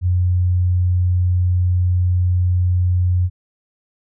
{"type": "tone", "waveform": "sine", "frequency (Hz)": 90, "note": "F#2", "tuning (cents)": -47, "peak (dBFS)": -13, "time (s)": [0.01, 3.3], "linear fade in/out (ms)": 50, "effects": []}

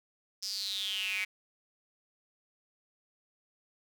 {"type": "tone with high-pass filter sweep", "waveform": "square", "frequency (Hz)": 99.1, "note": "G2", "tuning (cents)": 19, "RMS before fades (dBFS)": -35, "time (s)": [0.42, 1.25], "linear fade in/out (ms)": 10, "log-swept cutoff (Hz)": [5300, 2200], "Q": 9.2, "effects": []}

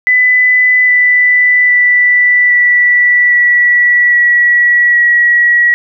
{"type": "tone with pitch steps", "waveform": "sine", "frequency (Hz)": [2000, 1986.2, 1972.5, 1958.8, 1945.3, 1931.9, 1918.5], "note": ["B6", "B6", "B6", "B6", "B6", "B6", "A#6"], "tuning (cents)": [21, 9, -3, -15, -27, -39, 49], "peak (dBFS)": -5, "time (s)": [0.07, 5.74], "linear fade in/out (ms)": 0, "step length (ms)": 810, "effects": []}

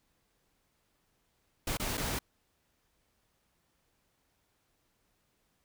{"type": "noise with dropouts", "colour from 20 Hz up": "pink", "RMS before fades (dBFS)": -34, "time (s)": [1.67, 2.19], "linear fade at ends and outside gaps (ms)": 5, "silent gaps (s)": [[1.772, 1.797], [1.973, 1.977]], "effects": ["pink hiss -75 dBFS RMS until 5.64 s"]}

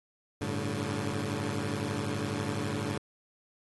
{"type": "chord", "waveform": "15% pulse", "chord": "G suspended second", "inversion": "none", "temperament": "equal with one note detuned", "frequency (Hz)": [98, 110, 143.15], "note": ["G2", "A2", "D3"], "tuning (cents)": [0, 0, -44], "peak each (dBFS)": -29, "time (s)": [0.41, 2.98], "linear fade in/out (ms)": 5, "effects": ["AAC 32 kbps"]}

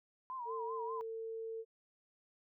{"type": "tone with vibrato", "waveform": "sine", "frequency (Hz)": 995, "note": "B5", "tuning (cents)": 13, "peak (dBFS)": -40, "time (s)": [0.3, 1.01], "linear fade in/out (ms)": 0, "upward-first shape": "sine", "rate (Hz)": 5.1, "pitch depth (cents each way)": 100}
{"type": "tone", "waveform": "sine", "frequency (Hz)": 450, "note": "A4", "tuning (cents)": 39, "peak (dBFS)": -40, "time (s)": [0.45, 1.65], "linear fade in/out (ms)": 50}
{"effects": []}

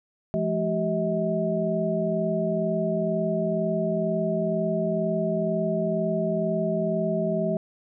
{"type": "tone cluster", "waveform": "sine", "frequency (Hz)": [170.6, 212.7, 384, 639], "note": ["F3", "G#3", "G4", "D#5"], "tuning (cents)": [-40, 42, -36, 46], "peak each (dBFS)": [-28, -29, -30, -26], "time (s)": [0.34, 7.57], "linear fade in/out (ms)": 0, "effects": []}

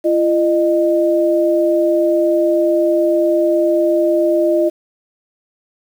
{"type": "tone pair together", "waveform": "sine", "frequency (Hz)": [340.9, 611.8], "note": ["F4", "D#5"], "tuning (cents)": [-42, -29], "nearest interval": "minor seventh", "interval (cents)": 1013, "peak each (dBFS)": -14, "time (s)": [0.04, 4.7], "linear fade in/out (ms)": 20, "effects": ["7-bit"]}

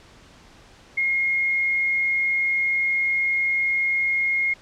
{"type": "tone", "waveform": "sine", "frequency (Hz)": 2146, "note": "C7", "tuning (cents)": 43, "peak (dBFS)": -19, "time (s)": [0.97, 4.54], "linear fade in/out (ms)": 10, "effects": ["pink hiss -50 dBFS RMS until 4.61 s", "low-pass 6000 Hz 12 dB/octave"]}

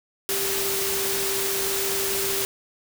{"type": "tone in noise", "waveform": "sine", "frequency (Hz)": 392, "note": "G4", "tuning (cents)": 0, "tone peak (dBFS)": -29, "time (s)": [0.29, 2.45], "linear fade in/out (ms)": 0, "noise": "white", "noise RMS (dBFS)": -26, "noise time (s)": [0.29, 2.45], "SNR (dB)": -6, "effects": []}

